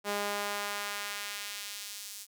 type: tone with high-pass filter sweep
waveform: sawtooth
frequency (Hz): 204.2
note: G#3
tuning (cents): -29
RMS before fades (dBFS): -37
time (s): 0.04-2.27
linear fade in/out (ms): 50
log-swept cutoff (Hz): 450 to 6400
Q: 0.77
effects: none